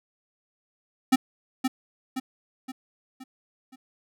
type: tone with echo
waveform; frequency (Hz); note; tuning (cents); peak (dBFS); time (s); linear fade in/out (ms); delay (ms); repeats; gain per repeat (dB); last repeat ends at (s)
square; 260.2; C4; -9; -16; 1.12-1.16; 10; 520; 5; -6; 3.76
effects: none